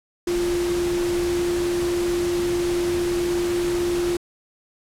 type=tone in noise; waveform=sine; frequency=349.2 Hz; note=F4; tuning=in tune; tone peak=-20 dBFS; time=0.27-4.17 s; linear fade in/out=5 ms; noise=pink; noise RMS=-31 dBFS; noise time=0.27-4.17 s; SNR=+8 dB; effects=low-pass 11000 Hz 12 dB/octave